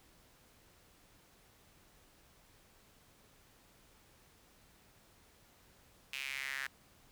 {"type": "tone with high-pass filter sweep", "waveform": "sawtooth", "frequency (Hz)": 135.8, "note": "C#3", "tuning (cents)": -35, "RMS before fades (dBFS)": -41, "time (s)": [6.13, 6.67], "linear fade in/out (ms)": 2, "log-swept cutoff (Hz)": [2600, 1700], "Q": 4.6, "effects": ["pink hiss -65 dBFS RMS until 7.11 s"]}